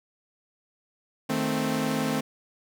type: chord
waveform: sawtooth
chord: A diminished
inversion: second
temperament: equal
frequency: 155.56 / 220 / 261.6 Hz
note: Eb3 / A3 / C4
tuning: 0 / 0 / 0 cents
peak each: -28 / -25 / -24 dBFS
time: 1.29-2.21 s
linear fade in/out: 10 ms
effects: none